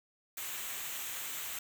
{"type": "noise with comb filter", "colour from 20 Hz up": "white", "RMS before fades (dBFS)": -40, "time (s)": [0.37, 1.59], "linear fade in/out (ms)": 5, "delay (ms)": 0.2, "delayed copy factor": -0.55, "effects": []}